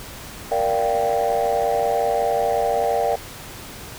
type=chord; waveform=sine; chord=G minor seventh; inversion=first; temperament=equal; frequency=466.2 / 587.3 / 698.5 / 784 Hz; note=Bb4 / D5 / F5 / G5; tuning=0 / 0 / 0 / 0 cents; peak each=-22 dBFS; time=0.51-3.16 s; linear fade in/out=10 ms; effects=tanh soft clip ceiling -12 dBFS + pink hiss -37 dBFS RMS until 3.98 s